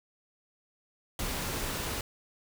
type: noise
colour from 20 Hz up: pink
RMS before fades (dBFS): -34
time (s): 1.19-2.01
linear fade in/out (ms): 2
effects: none